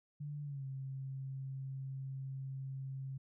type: tone with pitch glide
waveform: sine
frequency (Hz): 146.4 to 134.25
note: D3 to C3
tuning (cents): -5 to +45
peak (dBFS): -40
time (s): 0.2-3.18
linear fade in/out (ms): 10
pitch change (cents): -150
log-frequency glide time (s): 0.43-0.65
effects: none